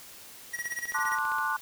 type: tone with tremolo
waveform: square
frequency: 1913 Hz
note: A#6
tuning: 44 cents sharp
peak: -30 dBFS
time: 0.53-1.18 s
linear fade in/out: 10 ms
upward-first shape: sine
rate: 17 Hz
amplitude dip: 90%
type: click train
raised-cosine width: 0.3 ms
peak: -27 dBFS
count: 13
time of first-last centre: 0.59-1.385 s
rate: 15.1 Hz
type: chord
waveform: sine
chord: D dominant seventh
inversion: second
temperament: just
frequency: 881 / 1057.2 / 1174.7 / 1468.3 Hz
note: A5 / C6 / D6 / F#6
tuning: +2 / +18 / 0 / -14 cents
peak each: -33 / -33 / -33 / -30 dBFS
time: 0.94-1.57 s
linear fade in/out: 10 ms
effects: white hiss -48 dBFS RMS until 1.61 s

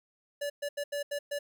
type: tone bursts at uneven times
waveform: square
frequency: 576 Hz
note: D5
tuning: 34 cents flat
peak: -32 dBFS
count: 6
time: 0.41-0.5 / 0.62-0.69 / 0.77-0.84 / 0.92-1.03 / 1.11-1.19 / 1.31-1.39 s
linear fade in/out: 10 ms
effects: 12-bit

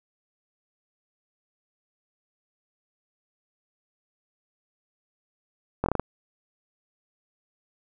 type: slowing click train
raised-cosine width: 1 ms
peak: -10 dBFS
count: 6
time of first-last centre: 5.84-5.996 s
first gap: 21 ms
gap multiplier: 1.2
effects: none

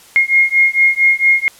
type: beating tone pair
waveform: sine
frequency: 2141 / 2145.4 Hz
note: C7 / C7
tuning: +39 / +43 cents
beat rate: 4.4 Hz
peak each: -12 dBFS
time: 0.16-1.48 s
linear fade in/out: 0 ms
effects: white hiss -43 dBFS RMS until 1.59 s + low-pass 12000 Hz 12 dB/octave

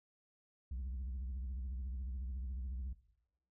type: tone with vibrato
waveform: sine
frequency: 63.6 Hz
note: C2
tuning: 48 cents flat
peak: -36 dBFS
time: 0.71-2.93 s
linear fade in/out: 5 ms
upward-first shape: triangle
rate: 14 Hz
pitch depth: 230 cents each way
effects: noise-tail reverb RT60 0.8 s tail -18 dB re dry + tanh soft clip ceiling -38 dBFS

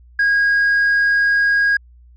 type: tone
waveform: sine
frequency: 1638 Hz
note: G#6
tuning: 24 cents flat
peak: -10 dBFS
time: 0.19-1.77 s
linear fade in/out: 5 ms
effects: tanh soft clip ceiling -11 dBFS + added 60 Hz sine -43 dBFS peak until 2.16 s

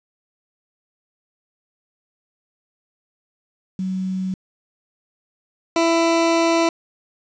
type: tone pair in turn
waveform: sine / 20% pulse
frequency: 187.6 / 332.6 Hz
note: F#3 / E4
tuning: +24 / +16 cents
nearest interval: minor seventh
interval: 992 cents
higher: second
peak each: -21 / -10 dBFS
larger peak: second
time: 3.79-4.34 / 5.76-6.69 s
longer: second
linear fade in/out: 2 ms
effects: resampled to 16000 Hz + 8-bit

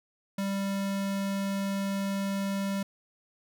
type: tone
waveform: square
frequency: 196.8 Hz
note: G3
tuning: 7 cents sharp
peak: -29 dBFS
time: 0.38-2.83 s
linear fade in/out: 5 ms
effects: none

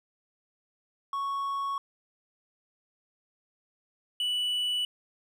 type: tone pair in turn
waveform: triangle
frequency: 1108.7 / 2960 Hz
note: C#6 / F#7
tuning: 0 / 0 cents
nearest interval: octave + perfect fourth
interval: 1700 cents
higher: second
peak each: -27 / -25 dBFS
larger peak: second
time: 1.13-1.78 / 4.2-4.85 s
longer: neither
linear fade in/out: 2 ms
effects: none

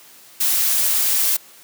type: noise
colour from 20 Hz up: blue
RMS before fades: -18 dBFS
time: 0.4-1.37 s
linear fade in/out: 10 ms
effects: white hiss -46 dBFS RMS until 1.63 s + high-pass 150 Hz 12 dB/octave

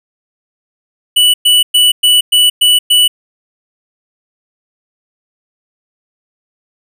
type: tone bursts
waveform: square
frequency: 2960 Hz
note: F#7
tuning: in tune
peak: -6 dBFS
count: 7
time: 1.16-3.08 s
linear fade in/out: 10 ms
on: 180 ms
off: 110 ms
effects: none

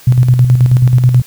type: tone with tremolo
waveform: sine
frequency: 124.9 Hz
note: B2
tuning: 20 cents sharp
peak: -3 dBFS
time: 0.07-1.22 s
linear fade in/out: 5 ms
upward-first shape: square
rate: 9.3 Hz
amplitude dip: 50%
effects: white hiss -39 dBFS RMS until 1.26 s

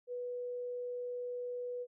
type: tone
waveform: sine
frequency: 491.1 Hz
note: B4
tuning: 10 cents flat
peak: -37 dBFS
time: 0.07-1.87 s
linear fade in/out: 50 ms
effects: none

